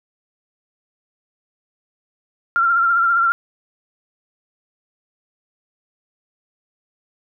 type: tone with vibrato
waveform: sine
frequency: 1373 Hz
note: F6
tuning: 30 cents flat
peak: -13 dBFS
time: 2.56-3.32 s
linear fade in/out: 0 ms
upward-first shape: triangle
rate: 15 Hz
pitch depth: 53 cents each way
effects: none